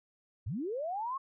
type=linear sweep; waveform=sine; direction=up; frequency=75.2 to 1108.7 Hz; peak=-33 dBFS; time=0.46-1.18 s; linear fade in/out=10 ms; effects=none